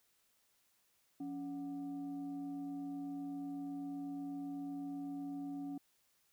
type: tone with frequency modulation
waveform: sine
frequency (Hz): 281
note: C#4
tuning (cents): +24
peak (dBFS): -40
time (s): 1.2-5.78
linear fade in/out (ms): 5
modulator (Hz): 454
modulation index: 0.4
effects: white hiss -75 dBFS RMS until 6.32 s